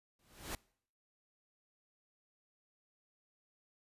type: noise with exponential growth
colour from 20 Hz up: pink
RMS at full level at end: -38 dBFS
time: 0.19-0.55 s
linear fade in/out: 2 ms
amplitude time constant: 78 ms
effects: noise-tail reverb RT60 0.6 s tail -24 dB re dry + resampled to 32000 Hz